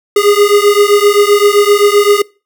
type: beating tone pair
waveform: square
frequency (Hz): 406.6 / 414.3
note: G#4 / G#4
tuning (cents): -37 / -4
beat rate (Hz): 7.7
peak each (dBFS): -10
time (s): 0.16-2.22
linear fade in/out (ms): 5
effects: noise-tail reverb RT60 0.3 s tail -23 dB re dry